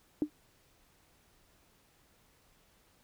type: tone with exponential decay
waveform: sine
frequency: 300.7 Hz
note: D4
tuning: 41 cents sharp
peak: -22 dBFS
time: 0.22-0.3 s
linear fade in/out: 1 ms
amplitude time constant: 16 ms
effects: pink hiss -67 dBFS RMS until 3.03 s